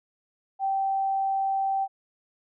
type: tone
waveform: sine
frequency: 778 Hz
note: G5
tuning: 13 cents flat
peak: -23 dBFS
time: 0.59-1.88 s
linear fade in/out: 50 ms
effects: none